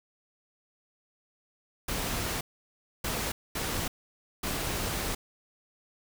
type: noise bursts at uneven times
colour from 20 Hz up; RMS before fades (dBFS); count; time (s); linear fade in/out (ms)
pink; -32; 4; 1.88-2.41 / 3.04-3.32 / 3.55-3.88 / 4.43-5.15; 5
effects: none